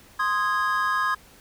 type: chord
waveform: triangle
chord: Ab major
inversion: first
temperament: equal with one note detuned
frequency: 1046.5 / 1244.5 / 1651.7 Hz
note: C6 / Eb6 / Ab6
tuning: 0 / 0 / -10 cents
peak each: -24 dBFS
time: 0.19-1.15 s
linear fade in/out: 10 ms
effects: pink hiss -52 dBFS RMS until 1.4 s